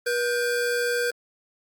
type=tone pair together; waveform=square; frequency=482.6 / 1568.9 Hz; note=B4 / G6; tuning=-40 / +1 cents; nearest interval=octave + minor sixth; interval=2041 cents; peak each=-25 / -28 dBFS; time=0.06-1.11 s; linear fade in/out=10 ms; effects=Opus 48 kbps